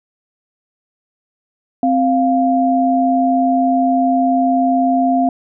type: tone pair together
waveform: sine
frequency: 261.5 / 698 Hz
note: C4 / F5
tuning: -1 / -1 cents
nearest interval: octave + perfect fourth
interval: 1700 cents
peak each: -14 dBFS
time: 1.83-5.29 s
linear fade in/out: 2 ms
effects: none